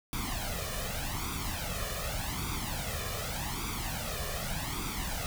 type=noise with flanger; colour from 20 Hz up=pink; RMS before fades=-35 dBFS; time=0.13-5.26 s; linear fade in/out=0 ms; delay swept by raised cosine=0.84 to 1.7 ms; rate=0.85 Hz; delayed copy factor=+0.75; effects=none